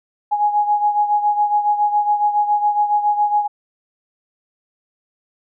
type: beating tone pair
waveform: sine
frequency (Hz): 830.6 / 837.8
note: G#5 / G#5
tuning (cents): 0 / +15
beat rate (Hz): 7.2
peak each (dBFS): -15 / -21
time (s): 0.31-3.48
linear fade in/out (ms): 20
effects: none